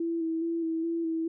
sine tone with vibrato, 329.6 Hz, E4, in tune, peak -27 dBFS, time 0-1.28 s, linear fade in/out 5 ms, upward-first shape square, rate 2.4 Hz, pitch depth 23 cents each way, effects none

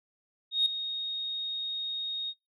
sine tone with ADSR envelope, 3729 Hz, A#7, in tune, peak -19 dBFS, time 0.51-2.34 s, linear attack 150 ms, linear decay 4 ms, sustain -12 dB, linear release 50 ms, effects noise-tail reverb RT60 0.2 s tail -26 dB re dry + tanh soft clip ceiling -16 dBFS

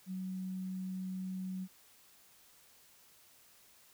sine tone, 186.9 Hz, F#3, 18 cents sharp, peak -37 dBFS, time 0.06-1.68 s, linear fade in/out 50 ms, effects white hiss -63 dBFS RMS until 3.93 s

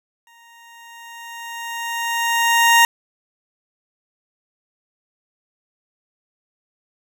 20% pulse tone with exponential growth, 932.3 Hz, A#5, in tune, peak -4 dBFS, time 0.27-2.85 s, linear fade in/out 1 ms, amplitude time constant 560 ms, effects none

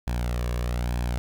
sawtooth tone with flanger, 60.2 Hz, B1, 44 cents flat, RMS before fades -27 dBFS, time 0.07-1.18 s, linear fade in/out 0 ms, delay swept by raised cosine 1.2 to 1.79 ms, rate 1.1 Hz, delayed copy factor +0.5, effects none

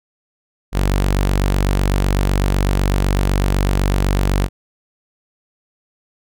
sawtooth tone, 47.96 Hz, G1, 37 cents flat, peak -10 dBFS, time 0.72-4.49 s, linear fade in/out 50 ms, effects none

